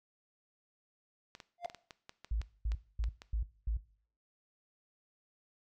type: clicks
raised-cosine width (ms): 0.2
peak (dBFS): -30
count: 12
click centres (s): 1.351 / 1.402 / 1.647 / 1.699 / 1.747 / 1.908 / 2.094 / 2.246 / 2.416 / 2.719 / 3.04 / 3.219
type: tone with exponential growth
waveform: triangle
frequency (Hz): 697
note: F5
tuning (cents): -4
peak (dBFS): -29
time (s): 1.58-1.66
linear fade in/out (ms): 2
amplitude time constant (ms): 16
type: tone bursts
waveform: sine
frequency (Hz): 54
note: A1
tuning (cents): -32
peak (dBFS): -30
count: 5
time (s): 2.31-3.77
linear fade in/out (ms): 5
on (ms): 100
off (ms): 240
effects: noise-tail reverb RT60 0.5 s tail -18 dB re dry